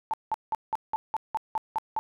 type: tone bursts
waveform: sine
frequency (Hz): 880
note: A5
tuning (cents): 0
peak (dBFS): -24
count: 10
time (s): 0.11-1.99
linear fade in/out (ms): 0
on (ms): 26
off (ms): 180
effects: none